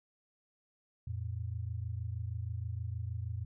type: tone pair together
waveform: sine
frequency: 87.31 / 113.67 Hz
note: F2 / A#2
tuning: 0 / -43 cents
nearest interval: perfect fourth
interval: 457 cents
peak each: -38 / -38 dBFS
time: 1.07-3.45 s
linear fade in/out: 5 ms
effects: none